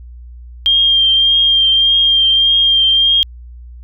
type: tone with vibrato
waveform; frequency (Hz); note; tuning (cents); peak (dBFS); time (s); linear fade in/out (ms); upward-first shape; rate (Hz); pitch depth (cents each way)
sine; 3198; G7; +34; -8; 0.66-3.23; 0; triangle; 1.7; 26
effects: added 60 Hz sine -31 dBFS peak until 3.83 s